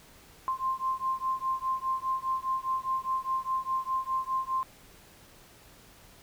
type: beating tone pair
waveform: sine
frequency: 1048 / 1052.9 Hz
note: C6 / C6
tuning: +2 / +11 cents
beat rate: 4.9 Hz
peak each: -31 dBFS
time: 0.48-4.63 s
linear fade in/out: 0 ms
effects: pink hiss -55 dBFS RMS until 6.22 s